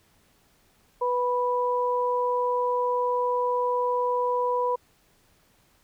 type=tone pair together; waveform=sine; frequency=493.9 / 984.7 Hz; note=B4 / B5; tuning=0 / -5 cents; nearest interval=octave; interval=1195 cents; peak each=-25 dBFS; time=1.01-4.76 s; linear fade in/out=10 ms; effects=pink hiss -63 dBFS RMS until 5.83 s